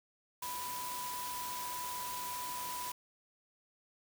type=tone in noise; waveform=sine; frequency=987.8 Hz; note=B5; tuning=in tune; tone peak=-40 dBFS; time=0.42-2.92 s; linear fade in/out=5 ms; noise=white; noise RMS=-43 dBFS; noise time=0.42-2.92 s; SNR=0 dB; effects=none